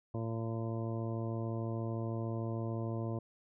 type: harmonic tone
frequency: 113.6 Hz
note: A#2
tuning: 44 cents flat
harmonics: 1 / 2 / 3 / 4 / 5 / 6 / 8 / 9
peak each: -36 / -42 / -42 / -47 / -46 / -48 / -54 / -52 dBFS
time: 0.14-3.19 s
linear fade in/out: 5 ms
effects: none